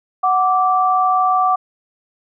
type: tone pair together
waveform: sine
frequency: 741 / 1168.6 Hz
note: F#5 / D6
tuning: +2 / -9 cents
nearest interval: minor sixth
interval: 789 cents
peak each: -15 dBFS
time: 0.23-1.56 s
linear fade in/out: 10 ms
effects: none